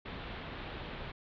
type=low-pass noise; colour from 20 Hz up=pink; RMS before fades=-43 dBFS; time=0.05-1.12 s; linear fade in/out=10 ms; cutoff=3900 Hz; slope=48 dB/octave; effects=none